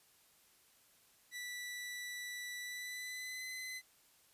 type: tone with pitch glide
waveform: sawtooth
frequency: 1967 to 2029 Hz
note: B6 to B6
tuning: -7 to +46 cents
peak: -39 dBFS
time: 1.31-3.82 s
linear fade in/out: 50 ms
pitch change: +53 cents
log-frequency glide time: 2.6-3.51 s
effects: white hiss -68 dBFS RMS until 4.33 s + resampled to 32000 Hz